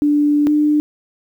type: tone pair in turn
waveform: sine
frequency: 293.7 / 299 Hz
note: D4 / D4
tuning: 0 / +31 cents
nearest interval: unison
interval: 31 cents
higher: second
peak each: -11 dBFS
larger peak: neither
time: 0.02-0.47 / 0.47-0.8 s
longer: first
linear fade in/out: 0 ms
effects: 8-bit